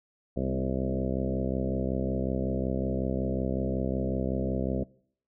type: harmonic tone with a mistuned harmonic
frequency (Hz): 65.41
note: C2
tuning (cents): 0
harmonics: 1 / 2 / 3 / 4 / 5 / 6 / 7 / 8 / 9 / 10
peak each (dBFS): -34 / -34 / -33 / -35 / -39 / -37 / -40 / -37 / -39 / -41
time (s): 0.36-4.84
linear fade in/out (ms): 10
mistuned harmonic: 4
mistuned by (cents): -17
effects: noise-tail reverb RT60 0.6 s tail -23 dB re dry